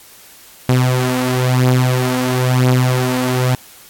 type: beating tone pair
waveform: sawtooth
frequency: 126.5 / 127.5 Hz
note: B2 / C3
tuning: +42 / -44 cents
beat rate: 1 Hz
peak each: -10 / -13 dBFS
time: 0.69-3.55 s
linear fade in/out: 2 ms
effects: white hiss -42 dBFS RMS until 3.89 s + AAC 64 kbps

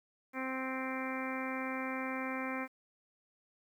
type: harmonic tone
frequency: 261.6 Hz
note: C4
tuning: in tune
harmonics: 1 / 2 / 3 / 4 / 5 / 6 / 7 / 8 / 9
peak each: -39 / -43 / -46 / -44 / -46 / -47 / -47 / -45 / -45 dBFS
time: 0.33-2.68 s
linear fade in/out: 50 ms
effects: 11-bit

